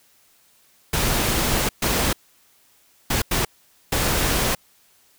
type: noise bursts at uneven times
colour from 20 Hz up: pink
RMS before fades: -21 dBFS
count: 5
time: 0.93-1.69 / 1.82-2.13 / 3.1-3.22 / 3.31-3.45 / 3.92-4.55 s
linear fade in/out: 5 ms
effects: white hiss -58 dBFS RMS until 5.18 s